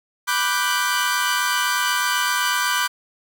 sawtooth chord, G major seventh, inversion first, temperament equal, 987.8 / 1174.7 / 1480 / 1568 Hz, B5 / D6 / F#6 / G6, 0 / 0 / 0 / 0 cents, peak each -21 dBFS, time 0.27-2.88 s, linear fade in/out 20 ms, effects none

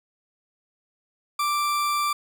40% pulse tone, 1174.7 Hz, D6, in tune, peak -21 dBFS, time 1.39-2.13 s, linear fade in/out 5 ms, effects none

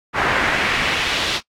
brown noise with band-pass filter sweep, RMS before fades -20 dBFS, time 0.13-1.41 s, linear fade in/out 50 ms, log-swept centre 1500 to 3800 Hz, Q 1.6, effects noise-tail reverb RT60 0.1 s tail -21 dB re dry + AAC 64 kbps

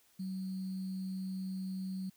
sine tone with sample-and-hold, 188.7 Hz, F#3, 34 cents sharp, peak -36 dBFS, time 0.19-2.1 s, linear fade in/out 10 ms, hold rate 4410 Hz, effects white hiss -68 dBFS RMS until 2.16 s

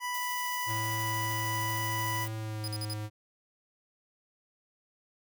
25% pulse tone, 987.8 Hz, B5, in tune, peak -28 dBFS, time 0-2.28 s, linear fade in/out 50 ms
violet noise with tremolo, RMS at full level -40 dBFS, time 0.14-2.28 s, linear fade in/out 2 ms, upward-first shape sine, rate 13 Hz, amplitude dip 30%
square tone with pitch glide, 110 to 106.31 Hz, A2 to G#2, 0 to +41 cents, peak -35 dBFS, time 0.66-3.1 s, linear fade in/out 50 ms, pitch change -59 cents, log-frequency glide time 2.35-2.73 s
sawtooth tone bursts, 4978 Hz, D#8, in tune, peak -33 dBFS, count 4, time 2.64-2.935 s, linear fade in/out 0 ms, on 37 ms, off 49 ms
effects none

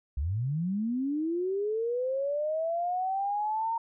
sine linear sweep, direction up, 61.6 to 925 Hz, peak -27 dBFS, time 0.17-3.78 s, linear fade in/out 5 ms, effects none

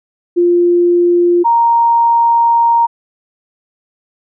sine tone pair in turn, 349.2 / 932.3 Hz, F4 / A#5, 0 / 0 cents, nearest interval octave + perfect fourth, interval 1700 cents, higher second, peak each -7 dBFS, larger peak neither, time 0.36-1.44 / 1.44-2.87 s, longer second, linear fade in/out 20 ms, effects none

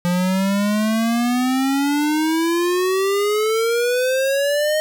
square exponential sweep, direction up, 174.61 to 622.3 Hz, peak -17 dBFS, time 0.05-4.8 s, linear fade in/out 0 ms, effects none

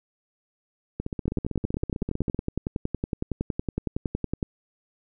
two click trains, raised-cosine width 3 ms, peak -16 / -13 dBFS, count 22 / 35, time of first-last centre 1-2.346 / 1.28-4.428 s, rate 15.6 / 10.8 Hz, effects none

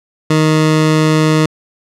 20% pulse tone, 156 Hz, D#3, 5 cents sharp, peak -4 dBFS, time 0.3-1.46 s, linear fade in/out 5 ms, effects low-pass 8000 Hz 12 dB/octave

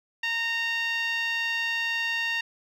10% pulse tone with band-pass filter, 922 Hz, A#5, 19 cents flat, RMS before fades -28 dBFS, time 0.23-2.41 s, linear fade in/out 5 ms, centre 2200 Hz, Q 2.6, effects none

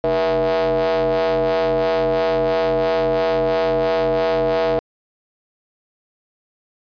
45% pulse ring-modulated tone, 87.31 Hz, F2, in tune, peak -13 dBFS, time 0.04-4.79 s, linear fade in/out 0 ms, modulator 569 Hz, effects resampled to 11025 Hz

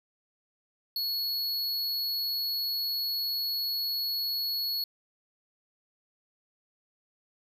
square tone, 4363 Hz, C#8, 28 cents flat, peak -29 dBFS, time 0.96-4.84 s, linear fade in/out 2 ms, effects none

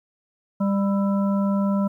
harmonic tone with a mistuned harmonic, 198.6 Hz, G3, 23 cents sharp, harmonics 1 / 3 / 5 / 7, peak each -19 / -29 / -33 / -36 dBFS, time 0.6-1.88 s, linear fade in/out 10 ms, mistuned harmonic 7, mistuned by -81 cents, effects 10-bit

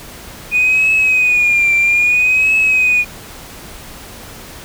sine tone with vibrato, 2468 Hz, D#7, 15 cents flat, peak -8 dBFS, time 0.51-3.05 s, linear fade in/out 50 ms, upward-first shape triangle, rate 0.61 Hz, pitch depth 84 cents each way, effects tanh soft clip ceiling -6 dBFS + pink hiss -34 dBFS RMS until 4.64 s

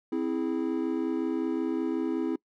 triangle chord, C augmented, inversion none, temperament equal with one note detuned, 261.6 / 327 / 415.3 Hz, C4 / E4 / G#4, 0 / -14 / 0 cents, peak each -29 / -27 / -33 dBFS, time 0.12-2.36 s, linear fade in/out 5 ms, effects noise-tail reverb RT60 0.1 s tail -24 dB re dry

